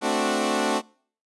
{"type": "chord", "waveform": "15% pulse", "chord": "D dominant seventh", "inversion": "second", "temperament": "equal with one note detuned", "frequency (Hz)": [220, 261.6, 293.7, 367.9], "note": ["A3", "C4", "D4", "F#4"], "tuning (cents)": [0, 0, 0, -10], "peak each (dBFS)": -21, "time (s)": [0.01, 0.82], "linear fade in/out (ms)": 50, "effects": ["noise-tail reverb RT60 0.5 s tail -25 dB re dry", "resampled to 24000 Hz"]}